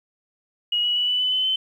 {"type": "tone with pitch steps", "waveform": "sine", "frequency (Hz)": [2897, 2924, 2951, 2978, 3006, 3034, 3062], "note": ["F#7", "F#7", "F#7", "F#7", "F#7", "F#7", "G7"], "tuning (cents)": [-37, -21, -5, 11, 27, 43, -41], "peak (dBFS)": -19, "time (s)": [0.72, 1.56], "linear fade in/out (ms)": 5, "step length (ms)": 120, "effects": ["9-bit"]}